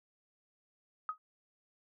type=tone with exponential decay; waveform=sine; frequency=1260 Hz; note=D#6; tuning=21 cents sharp; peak=-29 dBFS; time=1.09-1.18 s; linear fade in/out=1 ms; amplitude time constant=18 ms; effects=none